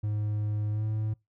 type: tone with pitch glide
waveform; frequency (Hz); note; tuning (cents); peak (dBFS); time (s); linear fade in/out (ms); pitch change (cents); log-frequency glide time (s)
triangle; 105.4 to 108.11; G#2 to A2; +26 to -30; -25; 0.03-1.14; 10; +44; 0.71-0.84
effects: noise-tail reverb RT60 0.2 s tail -24 dB re dry